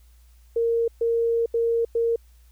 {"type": "tone bursts at uneven times", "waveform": "sine", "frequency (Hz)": 463.1, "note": "A#4", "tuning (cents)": -11, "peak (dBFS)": -19, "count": 4, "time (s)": [[0.56, 0.88], [1.01, 1.46], [1.54, 1.85], [1.95, 2.16]], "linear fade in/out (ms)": 5, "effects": ["added 59 Hz sine -50 dBFS peak until 2.51 s", "white hiss -64 dBFS RMS until 2.51 s"]}